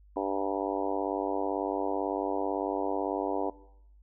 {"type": "harmonic tone with a mistuned harmonic", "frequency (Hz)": 98, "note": "G2", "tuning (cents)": 0, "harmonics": [3, 4, 5, 6, 7, 8, 9, 10], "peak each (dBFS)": [-34, -35, -36, -37, -37, -38, -39, -39], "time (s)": [0.16, 3.5], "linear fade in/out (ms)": 5, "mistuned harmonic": 10, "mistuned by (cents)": -24, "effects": ["noise-tail reverb RT60 0.7 s tail -18 dB re dry", "added 50 Hz sine -54 dBFS peak until 4.02 s"]}